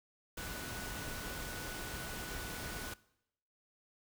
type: tone in noise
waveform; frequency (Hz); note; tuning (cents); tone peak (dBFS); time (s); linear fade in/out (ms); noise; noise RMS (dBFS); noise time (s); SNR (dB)
sine; 1480; F#6; 0; -49; 0.37-2.94; 5; pink; -43; 0.37-2.94; -9
effects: noise-tail reverb RT60 0.8 s tail -21 dB re dry